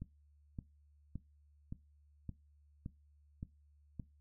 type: click train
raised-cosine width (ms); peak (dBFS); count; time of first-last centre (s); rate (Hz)
5; -30; 8; 0.02-3.997; 1.76
effects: noise-tail reverb RT60 0.2 s tail -18 dB re dry + added 73 Hz sine -64 dBFS peak until 4.2 s